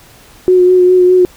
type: tone with vibrato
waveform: sine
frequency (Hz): 364.1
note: F#4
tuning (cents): -28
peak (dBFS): -4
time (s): 0.48-1.25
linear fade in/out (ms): 0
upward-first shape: sine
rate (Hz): 4.9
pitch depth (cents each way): 20
effects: pink hiss -41 dBFS RMS until 1.36 s